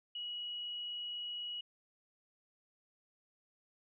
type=tone; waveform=sine; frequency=2914 Hz; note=F#7; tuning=27 cents flat; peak=-39 dBFS; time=0.15-1.61 s; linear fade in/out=5 ms; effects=none